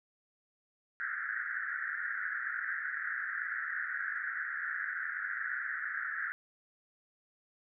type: band-pass noise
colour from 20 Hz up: pink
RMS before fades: -37 dBFS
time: 1-6.32 s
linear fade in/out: 0 ms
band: 1400 to 1900 Hz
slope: 96 dB/octave
effects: none